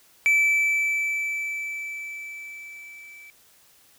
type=tone with level ramp; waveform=triangle; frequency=2317 Hz; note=D7; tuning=24 cents flat; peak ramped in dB=-14 to -42 dBFS; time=0.26-3.3 s; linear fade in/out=0 ms; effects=white hiss -57 dBFS RMS until 3.98 s